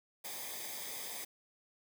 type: noise with comb filter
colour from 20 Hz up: white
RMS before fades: -43 dBFS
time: 0.24-1.25 s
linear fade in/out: 10 ms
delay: 0.71 ms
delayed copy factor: -0.7
effects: none